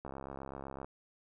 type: click train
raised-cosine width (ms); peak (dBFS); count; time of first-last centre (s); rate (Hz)
1; -29; 55; 0.05-0.845; 67.9
effects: none